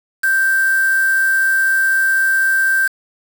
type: tone with quantisation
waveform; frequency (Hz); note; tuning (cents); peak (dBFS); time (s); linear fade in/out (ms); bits
sine; 1568; G6; 0; -12; 0.23-2.88; 10; 4
effects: none